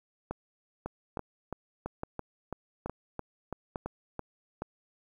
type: two click trains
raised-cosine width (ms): 1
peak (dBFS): -20 / -21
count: 6 / 11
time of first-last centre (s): 0.31-4.62 / 0.86-4.193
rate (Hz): 1.16 / 3
effects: 10-bit